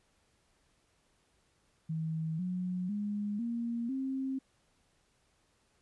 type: tone with pitch steps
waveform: sine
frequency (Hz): 160 / 181.68 / 206.3 / 234.3 / 266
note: D#3 / F#3 / G#3 / A#3 / C4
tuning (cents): +49 / -31 / -11 / +9 / +29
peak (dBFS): -32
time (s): 1.89-4.39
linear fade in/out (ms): 10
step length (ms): 500
effects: pink hiss -72 dBFS RMS until 5.81 s + resampled to 24000 Hz